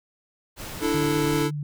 pink noise, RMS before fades -36 dBFS, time 0.56-1.47 s, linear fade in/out 50 ms
square chord, D suspended second, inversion none, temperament equal, 293.7 / 329.6 / 440 Hz, D4 / E4 / A4, 0 / 0 / 0 cents, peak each -27 / -27 / -27 dBFS, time 0.8-1.51 s, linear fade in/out 50 ms
sine tone with vibrato, 146.83 Hz, D3, in tune, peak -27 dBFS, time 0.94-1.63 s, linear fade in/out 2 ms, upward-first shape sine, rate 5.5 Hz, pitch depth 26 cents each way
effects none

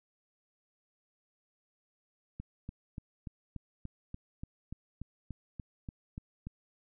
click train, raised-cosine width 5 ms, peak -28 dBFS, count 15, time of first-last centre 2.4-6.47 s, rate 3.44 Hz, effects none

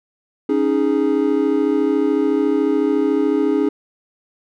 triangle chord, C# suspended second, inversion none, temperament equal, 277.2 / 311.1 / 415.3 Hz, C#4 / D#4 / G#4, 0 / 0 / 0 cents, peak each -17 dBFS, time 0.49-3.69 s, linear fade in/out 5 ms, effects none

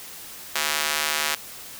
square tone with high-pass filter, 75.3 Hz, D2, 44 cents sharp, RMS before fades -25 dBFS, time 0.55-1.35 s, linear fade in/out 5 ms, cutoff 1500 Hz, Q 0.59, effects white hiss -40 dBFS RMS until 1.79 s

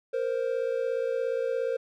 triangle tone pair together, 466.2 / 523.3 Hz, A#4 / C5, 0 / 0 cents, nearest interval major second, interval 200 cents, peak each -27 dBFS, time 0.13-1.77 s, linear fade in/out 10 ms, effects none

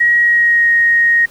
sine tone with pitch glide, 1900 to 1870.6 Hz, A#6 to A#6, +33 to +6 cents, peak -8 dBFS, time 0-1.26 s, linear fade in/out 10 ms, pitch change -27 cents, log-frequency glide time 0.2-0.7 s, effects pink hiss -43 dBFS RMS until 1.3 s

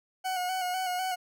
40% pulse tone with vibrato, 736 Hz, F#5, 9 cents flat, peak -28 dBFS, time 0.24-1.16 s, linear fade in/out 20 ms, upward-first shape square, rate 4 Hz, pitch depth 30 cents each way, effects none

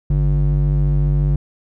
triangle ring-modulated tone, 98.1 Hz, G2, 2 cents sharp, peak -8 dBFS, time 0.1-1.36 s, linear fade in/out 5 ms, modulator 47.2 Hz, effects none

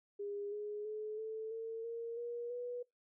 sine tone with pitch steps, 406.8 / 417.5 / 428.5 / 439.8 / 451.4 / 463.3 / 475.5 / 488 Hz, G#4 / G#4 / A4 / A4 / A4 / A#4 / A#4 / B4, -36 / +9 / -46 / -1 / +44 / -11 / +34 / -21 cents, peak -39 dBFS, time 0.19-2.83 s, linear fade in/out 10 ms, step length 330 ms, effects noise-tail reverb RT60 0.2 s tail -23 dB re dry

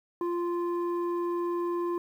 square tone with low-pass filter, 347.3 Hz, F4, 10 cents flat, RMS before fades -30 dBFS, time 0.21-1.98 s, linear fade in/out 2 ms, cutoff 820 Hz, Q 6.3, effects 10-bit

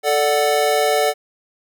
square chord, D major, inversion second, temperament equal, 440 / 587.3 / 740 Hz, A4 / D5 / F#5, 0 / 0 / 0 cents, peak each -20 dBFS, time 0.03-1.14 s, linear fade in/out 50 ms, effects none

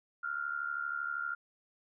sine tone with amplitude modulation, 1400 Hz, F6, 4 cents sharp, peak -30 dBFS, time 0.23-1.35 s, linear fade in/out 10 ms, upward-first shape sine, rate 72.7 Hz, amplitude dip 80%, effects none

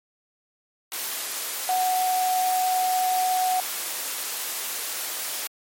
sine tone in noise, 740 Hz, F#5, in tune, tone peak -20 dBFS, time 1.69-3.6 s, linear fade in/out 0 ms, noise white, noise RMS -30 dBFS, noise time 0.92-5.47 s, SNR +7 dB, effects high-pass 400 Hz 12 dB/octave + MP3 64 kbps

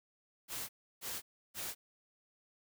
white noise bursts, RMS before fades -41 dBFS, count 3, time 0.48-1.75 s, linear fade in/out 50 ms, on 210 ms, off 320 ms, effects none

